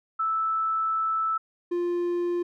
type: tone pair in turn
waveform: sine / triangle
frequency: 1315 / 349.6 Hz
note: E6 / F4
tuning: -5 / +2 cents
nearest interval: octave + major seventh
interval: 2293 cents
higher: first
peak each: -23 / -22 dBFS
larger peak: second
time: 0.19-1.38 / 1.71-2.43 s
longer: first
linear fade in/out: 10 ms
effects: none